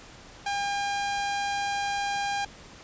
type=tone; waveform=sawtooth; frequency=805 Hz; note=G5; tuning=46 cents sharp; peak=-23 dBFS; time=0.46-2.45 s; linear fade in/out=5 ms; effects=pink hiss -48 dBFS RMS until 2.83 s + resampled to 16000 Hz